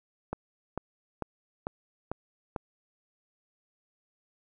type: click train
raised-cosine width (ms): 1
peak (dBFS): -18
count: 6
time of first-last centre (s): 0.33-2.562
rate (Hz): 2.24
effects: none